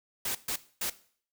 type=noise bursts at uneven times; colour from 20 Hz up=white; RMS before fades=-32 dBFS; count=3; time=0.25-0.35 / 0.48-0.56 / 0.81-0.9 s; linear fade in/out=5 ms; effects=noise-tail reverb RT60 0.5 s tail -17 dB re dry